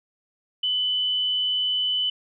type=tone with frequency modulation; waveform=sine; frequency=3000 Hz; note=F#7; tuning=23 cents sharp; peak=-21 dBFS; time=0.63-2.1 s; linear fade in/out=5 ms; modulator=139 Hz; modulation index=0.22; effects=none